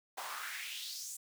pink noise with high-pass filter sweep, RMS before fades -43 dBFS, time 0.17-1.17 s, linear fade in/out 10 ms, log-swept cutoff 760 to 8000 Hz, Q 3.5, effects none

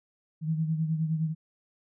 sine beating tone pair, 158.2 / 167.9 Hz, D#3 / E3, +29 / +32 cents, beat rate 9.7 Hz, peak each -26 / -34 dBFS, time 0.41-1.35 s, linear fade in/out 50 ms, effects none

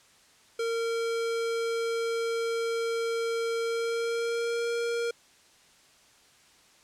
square tone with pitch glide, 460 to 468.6 Hz, A#4 to A#4, -23 to +9 cents, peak -28 dBFS, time 0.59-5.11 s, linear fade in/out 5 ms, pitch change +32 cents, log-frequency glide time 3.62-4.7 s, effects white hiss -59 dBFS RMS until 6.83 s + low-pass 8000 Hz 12 dB/octave

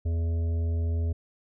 harmonic tone with a mistuned harmonic, 82.9 Hz, E2, 10 cents sharp, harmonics 1 / 3 / 5 / 7 / 8, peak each -24 / -41 / -43 / -49 / -53 dBFS, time 0.05-1.13 s, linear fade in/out 10 ms, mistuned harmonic 5, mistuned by +20 cents, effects none

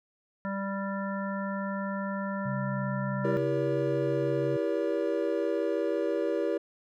harmonic tone, 196.4 Hz, G3, 4 cents sharp, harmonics 1 / 3 / 5 / 7 / 9, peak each -32 / -37 / -39 / -40 / -42 dBFS, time 0.45-3.37 s, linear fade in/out 0 ms
sine tone with pitch glide, 133.6 to 136.56 Hz, C3 to C#3, +36 to -26 cents, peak -32 dBFS, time 2.45-4.57 s, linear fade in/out 10 ms, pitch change +38 cents, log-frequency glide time 3.32-3.49 s
triangle chord, E diminished seventh, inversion none, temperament just, 329.6 / 395.6 / 474.7 / 569.6 Hz, E4 / G4 / Bb4 / Db5, 0 / +16 / +31 / +47 cents, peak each -30 dBFS, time 3.24-6.58 s, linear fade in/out 10 ms
effects none

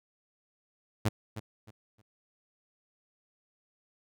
sawtooth tone with echo, 108.3 Hz, A2, 27 cents flat, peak -20 dBFS, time 1.05-1.09 s, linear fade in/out 10 ms, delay 310 ms, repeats 3, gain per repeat -12 dB, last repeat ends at 2.02 s, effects none

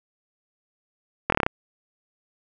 slowing click train, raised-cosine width 0.5 ms, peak -4 dBFS, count 7, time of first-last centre 1.3-1.465 s, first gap 23 ms, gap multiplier 1.07, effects none

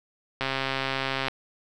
click train, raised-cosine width 0.3 ms, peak -11 dBFS, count 118, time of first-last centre 0.41-1.283 s, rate 134 Hz, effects none

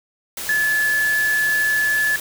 sine tone in noise, 1724 Hz, A6, 36 cents flat, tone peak -16 dBFS, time 0.49-2.16 s, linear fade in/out 2 ms, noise white, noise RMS -29 dBFS, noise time 0.37-2.2 s, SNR +10 dB, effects none

